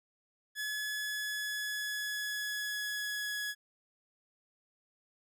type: tone with pitch glide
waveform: sawtooth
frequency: 1704 to 1682.5 Hz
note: G#6 to G#6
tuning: +44 to +22 cents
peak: -31 dBFS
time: 0.55-3.55 s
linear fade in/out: 50 ms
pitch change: -22 cents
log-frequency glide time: 0.92-3.37 s
effects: none